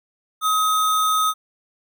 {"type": "tone with sample-and-hold", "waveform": "sine", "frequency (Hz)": 1267, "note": "D#6", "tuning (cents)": 31, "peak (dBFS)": -16, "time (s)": [0.41, 1.34], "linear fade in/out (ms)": 50, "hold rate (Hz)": 4900, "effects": []}